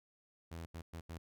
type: tone bursts at uneven times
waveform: sawtooth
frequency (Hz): 83.1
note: E2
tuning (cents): +15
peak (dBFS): -40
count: 4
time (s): 0.51-0.66 / 0.74-0.82 / 0.93-1.01 / 1.09-1.18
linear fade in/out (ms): 10
effects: none